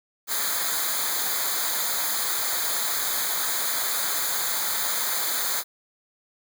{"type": "noise with comb filter", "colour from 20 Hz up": "white", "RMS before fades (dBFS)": -26, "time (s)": [0.27, 5.64], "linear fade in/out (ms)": 50, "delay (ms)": 0.36, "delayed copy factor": -0.95, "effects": []}